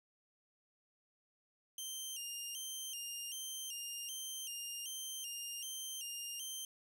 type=tone with vibrato; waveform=15% pulse; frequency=2967 Hz; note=F#7; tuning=4 cents sharp; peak=-35 dBFS; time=1.78-6.65 s; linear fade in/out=2 ms; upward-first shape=square; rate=1.3 Hz; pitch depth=91 cents each way; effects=12-bit